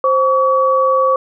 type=tone pair together; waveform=sine; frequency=525 / 1135.2 Hz; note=C5 / C#6; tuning=+6 / +41 cents; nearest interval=octave + minor second; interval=1335 cents; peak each=-13 dBFS; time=0.04-1.16 s; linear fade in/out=2 ms; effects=none